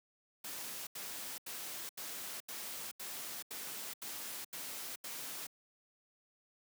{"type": "noise bursts", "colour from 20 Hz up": "white", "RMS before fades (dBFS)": -44, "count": 10, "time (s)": [0.44, 5.469], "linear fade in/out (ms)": 5, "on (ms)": 430, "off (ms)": 81, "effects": ["high-pass 150 Hz 12 dB/octave"]}